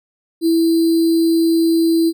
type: tone with sample-and-hold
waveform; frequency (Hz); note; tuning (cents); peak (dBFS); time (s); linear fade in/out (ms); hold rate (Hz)
sine; 329.6; E4; 0; -11; 0.41-2.13; 50; 4410
effects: none